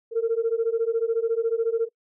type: beating tone pair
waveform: sine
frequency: 450 / 464 Hz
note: A4 / A#4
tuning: +39 / -8 cents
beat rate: 14 Hz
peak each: -23 dBFS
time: 0.11-1.89 s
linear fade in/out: 50 ms
effects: noise-tail reverb RT60 0.1 s tail -25 dB re dry + tanh soft clip ceiling -15 dBFS